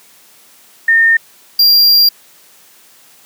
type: tone pair in turn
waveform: sine / square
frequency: 1823 / 4764 Hz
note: A#6 / D8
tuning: -39 / +24 cents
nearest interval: octave + perfect fourth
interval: 1663 cents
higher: second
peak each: -6 dBFS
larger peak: neither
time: 0.88-1.17 / 1.59-2.09 s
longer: second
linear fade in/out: 5 ms
effects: white hiss -45 dBFS RMS until 3.25 s + high-pass 150 Hz 12 dB/octave